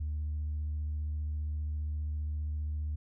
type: tone with vibrato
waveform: sine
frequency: 75.6 Hz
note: D#2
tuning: 49 cents flat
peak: -30 dBFS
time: 0-2.96 s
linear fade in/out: 10 ms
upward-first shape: sine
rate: 15 Hz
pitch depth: 15 cents each way
effects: tanh soft clip ceiling -29 dBFS